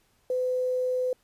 sine tone with quantisation, 506 Hz, B4, 42 cents sharp, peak -24 dBFS, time 0.3-1.13 s, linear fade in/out 2 ms, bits 9, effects pink hiss -67 dBFS RMS until 1.23 s + resampled to 32000 Hz

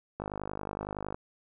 click train, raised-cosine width 1 ms, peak -21 dBFS, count 49, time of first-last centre 0.2-1.145 s, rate 50.8 Hz, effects none

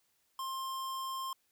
square tone, 1058 Hz, C6, 19 cents sharp, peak -37 dBFS, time 0.39-1.33 s, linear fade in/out 2 ms, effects white hiss -75 dBFS RMS until 1.51 s

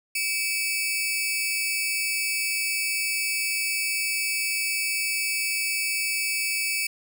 sawtooth tone cluster, 2298 / 2605 / 4596 Hz, D7 / E7 / D8, -38 / -21 / -38 cents, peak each -25 dBFS, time 0.15-6.87 s, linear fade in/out 5 ms, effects none

